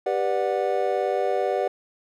triangle chord, G major seventh, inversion none, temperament just, 392 / 490 / 588 / 735 Hz, G4 / B4 / D5 / F#5, 0 / -14 / +2 / -12 cents, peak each -25 dBFS, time 0.06-1.68 s, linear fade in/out 5 ms, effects none

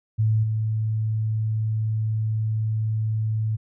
sine tone with level steps, 109.5 Hz, A2, 8 cents flat, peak -17 / -21 dBFS, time 0.18-3.57 s, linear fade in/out 20 ms, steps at 0.43 s, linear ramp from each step 10 ms, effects none

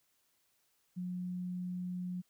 sine tone, 180.2 Hz, F#3, 45 cents flat, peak -36 dBFS, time 0.96-2.22 s, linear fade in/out 20 ms, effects white hiss -75 dBFS RMS until 2.29 s

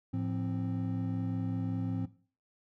triangle tone cluster, 108.2 / 173.6 / 262.7 Hz, A2 / F3 / C4, -29 / -10 / +7 cents, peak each -32 / -35 / -33 dBFS, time 0.13-2.06 s, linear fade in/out 10 ms, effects noise-tail reverb RT60 0.4 s tail -17 dB re dry

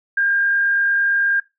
sine tone with frequency modulation, 1606 Hz, G6, 41 cents sharp, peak -15 dBFS, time 0.17-1.4 s, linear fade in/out 5 ms, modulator 49 Hz, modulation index 0.37, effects noise-tail reverb RT60 0.2 s tail -18 dB re dry

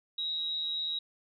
sine tone with amplitude modulation, 3824 Hz, A#7, 43 cents sharp, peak -28 dBFS, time 0.18-0.99 s, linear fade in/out 5 ms, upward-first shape sine, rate 161 Hz, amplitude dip 60%, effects none

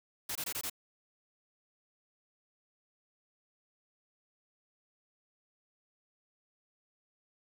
white noise bursts, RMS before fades -37 dBFS, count 5, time 0.29-0.698 s, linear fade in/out 5 ms, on 64 ms, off 22 ms, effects none

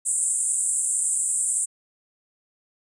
white band-pass noise, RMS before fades -24 dBFS, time 0.05-1.66 s, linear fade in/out 20 ms, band 7500 to 9600 Hz, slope 96 dB/octave, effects resampled to 24000 Hz

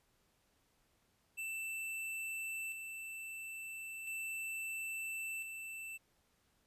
square tone with tremolo, 2662 Hz, E7, 16 cents sharp, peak -40 dBFS, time 1.37-5.98 s, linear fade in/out 20 ms, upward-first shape square, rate 0.37 Hz, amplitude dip 40%, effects pink hiss -75 dBFS RMS until 6.66 s + resampled to 32000 Hz

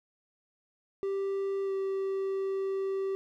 triangle tone with pitch glide, 392 to 387.5 Hz, G4 to G4, 0 to -20 cents, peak -27 dBFS, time 1.03-3.15 s, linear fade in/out 0 ms, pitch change -20 cents, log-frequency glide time 1.64-1.72 s, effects none

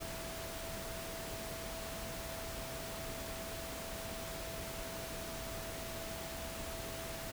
sine tone in noise, 659.3 Hz, E5, in tune, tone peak -47 dBFS, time 0-7.32 s, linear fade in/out 20 ms, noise pink, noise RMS -44 dBFS, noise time 0-7.32 s, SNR -6 dB, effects none

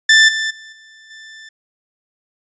sawtooth tone with level steps, 1769 Hz, A6, 9 cents sharp, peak -3 / -14 / -32 / -38 / -32 dBFS, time 0.09-1.49 s, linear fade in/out 5 ms, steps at 0.28 / 0.5 / 0.72 / 1.1 s, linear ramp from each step 10 ms, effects resampled to 16000 Hz

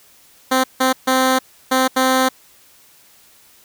10% pulse tone bursts at uneven times, 260 Hz, C4, 11 cents flat, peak -5 dBFS, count 5, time 0.51-0.64 / 0.8-0.93 / 1.07-1.39 / 1.71-1.88 / 1.96-2.29 s, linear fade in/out 10 ms, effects white hiss -50 dBFS RMS until 3.64 s

